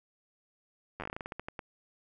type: slowing click train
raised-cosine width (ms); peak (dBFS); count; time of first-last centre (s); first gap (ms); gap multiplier
0.5; -23; 15; 1-1.592; 10; 1.2
effects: none